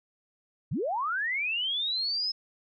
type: linear sweep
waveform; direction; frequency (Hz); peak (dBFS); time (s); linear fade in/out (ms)
sine; up; 92.5 to 5200; -27; 0.71-2.32; 10
effects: none